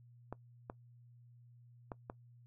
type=clicks; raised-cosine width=1 ms; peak=-28 dBFS; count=4; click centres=0.326 / 0.699 / 1.918 / 2.099 s; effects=noise-tail reverb RT60 0.1 s tail -21 dB re dry + added 120 Hz sine -58 dBFS peak until 2.46 s